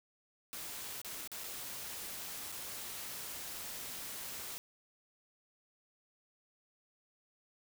white noise with dropouts, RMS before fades -44 dBFS, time 0.53-4.58 s, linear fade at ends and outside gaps 0 ms, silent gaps 1.016-1.047 / 1.275-1.317 / 1.436-1.44 / 2.519-2.524 s, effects none

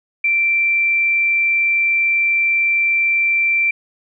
sine tone, 2349 Hz, D7, in tune, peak -13 dBFS, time 0.24-3.71 s, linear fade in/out 5 ms, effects none

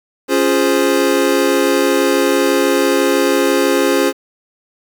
square chord, Db major seventh, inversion none, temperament equal, 277.2 / 349.2 / 415.3 / 523.3 Hz, Db4 / F4 / Ab4 / C5, 0 / 0 / 0 / 0 cents, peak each -18 dBFS, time 0.28-4.13 s, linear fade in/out 50 ms, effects 7-bit

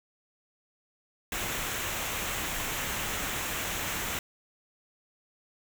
pink noise with comb filter, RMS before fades -33 dBFS, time 1.32-4.19 s, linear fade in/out 2 ms, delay 0.21 ms, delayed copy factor -0.5, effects none

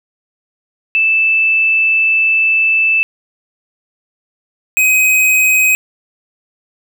sine / square tone pair in turn, 2637 / 2522 Hz, E7 / D#7, 0 / +23 cents, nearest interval minor second, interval 77 cents, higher first, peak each -9 dBFS, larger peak neither, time 0.95-3.03 / 4.77-5.75 s, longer first, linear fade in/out 0 ms, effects none

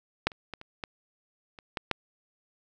clicks, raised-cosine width 0.3 ms, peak -7 / -30 / -21 / -28 / -18 / -29 / -15 / -9 dBFS, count 8, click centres 0.27 / 0.318 / 0.537 / 0.614 / 0.838 / 1.588 / 1.772 / 1.913 s, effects none

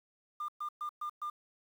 sine tone bursts, 1202 Hz, D6, 40 cents sharp, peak -33 dBFS, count 5, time 0.4-1.3 s, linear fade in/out 5 ms, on 84 ms, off 120 ms, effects tanh soft clip ceiling -33 dBFS + 10-bit

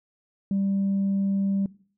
sine tone, 196.4 Hz, G3, 4 cents sharp, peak -20 dBFS, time 0.51-1.66 s, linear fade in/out 2 ms, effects noise-tail reverb RT60 0.5 s tail -22 dB re dry + tanh soft clip ceiling -19 dBFS

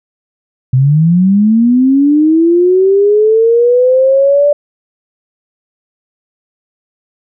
sine linear sweep, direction up, 124.6 to 587.3 Hz, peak -5 dBFS, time 0.73-4.53 s, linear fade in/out 5 ms, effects none

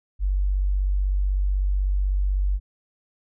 sine tone, 48.03 Hz, G1, 35 cents flat, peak -19 dBFS, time 0.19-2.6 s, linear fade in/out 50 ms, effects none

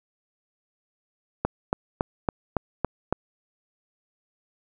click train, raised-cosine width 1 ms, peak -8 dBFS, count 7, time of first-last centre 1.45-3.126 s, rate 3.58 Hz, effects none

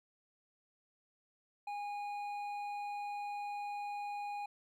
sine tone with hard clipping, 820 Hz, G#5, 22 cents flat, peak -40 dBFS, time 1.67-4.46 s, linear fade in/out 5 ms, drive 7 dB, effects none

